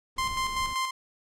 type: noise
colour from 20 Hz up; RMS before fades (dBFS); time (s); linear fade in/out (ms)
brown; -41; 0.16-0.74; 10
type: tone with tremolo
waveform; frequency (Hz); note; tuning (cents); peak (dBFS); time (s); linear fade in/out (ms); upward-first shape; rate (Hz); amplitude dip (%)
sawtooth; 1046.5; C6; 0; -22; 0.18-0.91; 5; square; 5.2; 45
effects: low-pass 10000 Hz 12 dB/octave